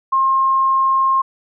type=tone; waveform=sine; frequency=1067 Hz; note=C6; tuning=34 cents sharp; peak=-12 dBFS; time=0.12-1.22 s; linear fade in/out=10 ms; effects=none